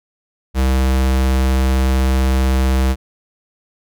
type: tone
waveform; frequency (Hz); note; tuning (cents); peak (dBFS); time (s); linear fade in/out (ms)
square; 65.41; C2; 0; -13; 0.54-2.96; 50
effects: none